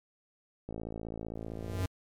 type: click train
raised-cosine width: 2 ms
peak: -26 dBFS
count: 64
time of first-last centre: 0.69-1.825 s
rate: 55.5 Hz
type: tone with exponential growth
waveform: square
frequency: 92.5 Hz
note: F#2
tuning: in tune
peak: -28 dBFS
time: 1.35-1.86 s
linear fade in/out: 5 ms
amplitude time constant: 110 ms
effects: MP3 96 kbps